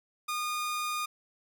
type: tone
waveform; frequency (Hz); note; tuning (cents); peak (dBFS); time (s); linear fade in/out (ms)
sawtooth; 1222; D#6; -32; -27; 0.28-1.06; 10
effects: none